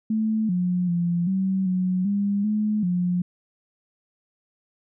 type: tone with pitch steps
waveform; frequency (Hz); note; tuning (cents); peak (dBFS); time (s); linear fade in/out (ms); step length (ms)
sine; 218.6 / 179.4 / 172.7 / 190.6 / 183.8 / 201.5 / 212.4 / 178.2; A3 / F3 / F3 / G3 / F#3 / G3 / G#3 / F3; -11 / +47 / -19 / -48 / -11 / +48 / +39 / +35; -20; 0.1-3.22; 5; 390
effects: none